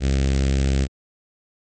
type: tone with notch filter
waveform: sawtooth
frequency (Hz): 67.5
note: C#2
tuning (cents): -45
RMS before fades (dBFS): -19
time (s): 0-0.88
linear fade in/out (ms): 50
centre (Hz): 990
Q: 0.65
effects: MP3 32 kbps